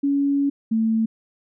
sine tone pair in turn, 281 / 223 Hz, C#4 / A3, +24 / +23 cents, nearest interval major third, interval 401 cents, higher first, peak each -17 / -17 dBFS, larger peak neither, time 0.03-0.5 / 0.71-1.06 s, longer first, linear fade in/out 10 ms, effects none

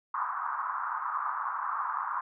white band-pass noise, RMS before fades -33 dBFS, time 0.14-2.21 s, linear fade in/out 5 ms, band 950 to 1300 Hz, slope 48 dB/octave, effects none

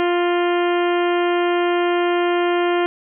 harmonic tone with a mistuned harmonic, 350 Hz, F4, 4 cents sharp, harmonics 1 / 2 / 3 / 4 / 5 / 6 / 7 / 8 / 9, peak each -17 / -23 / -27 / -29 / -31 / -33 / -34 / -35 / -36 dBFS, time 0-2.86 s, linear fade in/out 0 ms, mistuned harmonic 5, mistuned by +16 cents, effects none

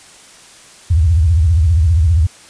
sine tone with vibrato, 81.4 Hz, E2, 21 cents flat, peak -8 dBFS, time 0.9-2.27 s, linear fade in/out 10 ms, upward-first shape sine, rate 15 Hz, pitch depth 220 cents each way, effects white hiss -41 dBFS RMS until 2.49 s + resampled to 22050 Hz

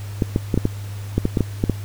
clicks, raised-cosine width 3 ms, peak -4 dBFS, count 11, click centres 0.222 / 0.361 / 0.542 / 0.576 / 0.654 / 1.18 / 1.254 / 1.372 / 1.407 / 1.639 / 1.697 s, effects added 101 Hz sine -28 dBFS peak until 1.84 s + pink hiss -42 dBFS RMS until 1.84 s

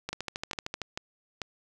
two click trains, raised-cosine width 0.2 ms, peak -16 / -16 dBFS, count 10 / 4, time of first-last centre 0.13-0.817 / 0.09-1.417 s, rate 13.1 / 2.26 Hz, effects none

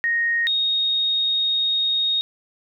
sine tone pair in turn, 1864.7 / 3729 Hz, A#6 / A#7, 0 / 0 cents, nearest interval octave, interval 1200 cents, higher second, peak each -18 dBFS, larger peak neither, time 0.04-0.47 / 0.47-2.21 s, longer second, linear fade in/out 0 ms, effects none

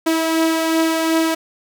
sawtooth beating tone pair, 323.9 / 326.6 Hz, E4 / E4, -30 / -16 cents, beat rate 2.7 Hz, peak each -12 / -20 dBFS, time 0.06-1.35 s, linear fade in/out 10 ms, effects none

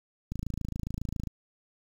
click train, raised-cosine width 5 ms, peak -21 dBFS, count 27, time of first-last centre 0.32-1.272 s, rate 27.3 Hz, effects 8-bit

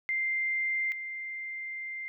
sine tone pair in turn, 2093 / 2093 Hz, C7 / C7, 0 / 0 cents, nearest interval unison, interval 0 cents, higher neither, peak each -27 / -35 dBFS, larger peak first, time 0.09-0.92 / 0.92-2.08 s, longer second, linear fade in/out 0 ms, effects none

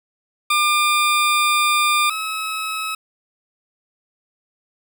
20% pulse tone pair in turn, 1200 / 1288 Hz, D6 / E6, +37 / -41 cents, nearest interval minor second, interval 122 cents, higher second, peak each -10 / -18 dBFS, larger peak first, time 0.5-2.1 / 2.1-2.95 s, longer first, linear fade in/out 5 ms, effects none

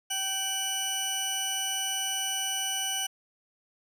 20% pulse tone pair together, 775.2 / 2960 Hz, G5 / F#7, -20 / 0 cents, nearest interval octave + major seventh, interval 2320 cents, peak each -31 / -24 dBFS, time 0.1-3.07 s, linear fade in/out 10 ms, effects none

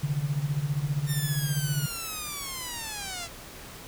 sine tone with tremolo, 144.2 Hz, D3, 31 cents flat, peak -22 dBFS, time 0.03-1.86 s, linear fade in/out 5 ms, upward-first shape sine, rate 15 Hz, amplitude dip 80%
5% pulse linear sweep, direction down, 1840 to 659.3 Hz, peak -22 dBFS, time 1.06-3.29 s, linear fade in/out 50 ms
effects pink hiss -44 dBFS RMS until 3.87 s

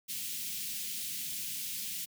white band-stop noise, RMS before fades -38 dBFS, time 0.08-2.06 s, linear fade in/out 20 ms, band 230 to 2400 Hz, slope 24 dB/octave, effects high-pass 150 Hz 12 dB/octave

